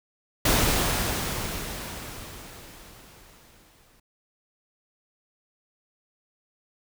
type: noise with exponential decay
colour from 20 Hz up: pink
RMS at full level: -20 dBFS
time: 0.45-4 s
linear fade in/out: 5 ms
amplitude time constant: 770 ms
effects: none